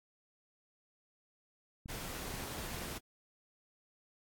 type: clicks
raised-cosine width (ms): 5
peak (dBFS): -34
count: 3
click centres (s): 1.859 / 2.34 / 2.745
type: noise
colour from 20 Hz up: pink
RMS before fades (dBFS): -43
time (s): 1.88-2.99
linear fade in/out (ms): 20
effects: AAC 64 kbps